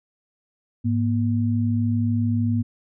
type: tone pair together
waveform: sine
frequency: 105.2 / 238.2 Hz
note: G#2 / A#3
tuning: +23 / +38 cents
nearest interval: octave + major second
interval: 1415 cents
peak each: -21 / -22 dBFS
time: 0.84-2.63 s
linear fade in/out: 20 ms
effects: none